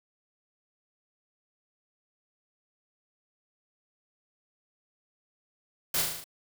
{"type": "noise with echo", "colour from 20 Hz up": "white", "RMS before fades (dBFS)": -28, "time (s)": [5.94, 6.02], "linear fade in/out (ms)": 5, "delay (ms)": 37, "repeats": 6, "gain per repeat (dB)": -3, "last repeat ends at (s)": 6.242, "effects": []}